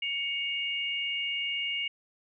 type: tone pair together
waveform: sine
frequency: 2231 / 2836 Hz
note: C#7 / F7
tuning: +11 / +26 cents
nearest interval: major third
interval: 415 cents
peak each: -33 / -31 dBFS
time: 0.02-1.88 s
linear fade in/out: 5 ms
effects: none